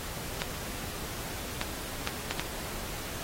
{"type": "clicks", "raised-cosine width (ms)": 0.2, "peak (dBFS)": -11, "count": 5, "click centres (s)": [0.419, 1.614, 2.074, 2.31, 2.396], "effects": ["pink hiss -39 dBFS RMS until 3.23 s", "AAC 48 kbps"]}